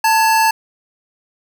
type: tone pair together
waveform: square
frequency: 888 / 1684 Hz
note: A5 / G#6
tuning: +16 / +24 cents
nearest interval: major seventh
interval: 1108 cents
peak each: -12 / -20 dBFS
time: 0.04-0.51 s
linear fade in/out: 5 ms
effects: none